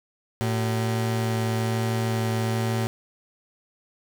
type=tone pair together; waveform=30% pulse; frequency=112.65 / 381.1 Hz; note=A2 / G4; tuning=+41 / -49 cents; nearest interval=octave + major sixth; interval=2110 cents; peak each=-21 / -28 dBFS; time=0.41-2.87 s; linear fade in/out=0 ms; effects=none